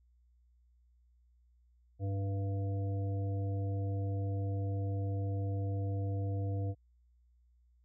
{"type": "harmonic tone with a mistuned harmonic", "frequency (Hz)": 98, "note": "G2", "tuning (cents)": 0, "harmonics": [1, 3, 5, 7], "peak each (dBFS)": [-32, -44, -45, -49], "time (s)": [1.99, 6.75], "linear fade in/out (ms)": 50, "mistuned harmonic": 1, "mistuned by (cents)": 35, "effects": ["added 60 Hz sine -64 dBFS peak until 7.84 s"]}